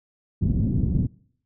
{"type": "low-pass noise", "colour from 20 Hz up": "white", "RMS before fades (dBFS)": -22, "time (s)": [0.41, 1.07], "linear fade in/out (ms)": 10, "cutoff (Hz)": 210, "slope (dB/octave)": 24, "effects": ["noise-tail reverb RT60 0.6 s tail -23 dB re dry"]}